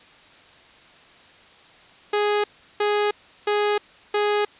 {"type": "tone bursts", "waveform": "sawtooth", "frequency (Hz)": 415.3, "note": "G#4", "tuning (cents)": 0, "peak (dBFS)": -15, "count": 4, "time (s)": [2.13, 4.45], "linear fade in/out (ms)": 5, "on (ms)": 310, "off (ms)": 360, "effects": ["white hiss -50 dBFS RMS until 4.59 s", "resampled to 8000 Hz"]}